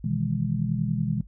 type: chord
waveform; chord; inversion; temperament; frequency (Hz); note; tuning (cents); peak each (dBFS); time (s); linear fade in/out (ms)
sine; E major seventh; second; just; 123.61 / 154.51 / 164.81 / 206; B2 / D#3 / E3 / G#3; +2 / -12 / 0 / -14; -29; 0.04-1.21; 5
effects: noise-tail reverb RT60 0.1 s tail -18 dB re dry + added 50 Hz sine -44 dBFS peak until 1.27 s